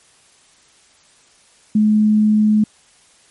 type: tone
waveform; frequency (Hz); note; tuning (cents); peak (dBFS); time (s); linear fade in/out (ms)
sine; 213.2; G#3; +46; -10; 1.75-2.64; 5
effects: white hiss -52 dBFS RMS until 3.3 s + MP3 48 kbps